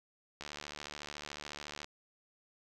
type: click train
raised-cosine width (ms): 0.2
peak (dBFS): -25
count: 107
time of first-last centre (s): 0.41-1.844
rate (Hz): 73.9
effects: none